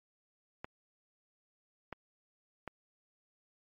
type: clicks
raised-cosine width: 0.5 ms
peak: -25 dBFS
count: 3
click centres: 0.645 / 1.927 / 2.677 s
effects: MP3 32 kbps